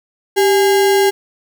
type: tone with sample-and-hold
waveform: sine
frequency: 392 Hz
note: G4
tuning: in tune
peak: -9 dBFS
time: 0.36-1.11 s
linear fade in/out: 20 ms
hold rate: 1225 Hz
effects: none